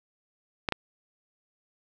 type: clicks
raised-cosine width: 0.3 ms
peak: -10 dBFS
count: 2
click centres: 0.688 / 0.723 s
effects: none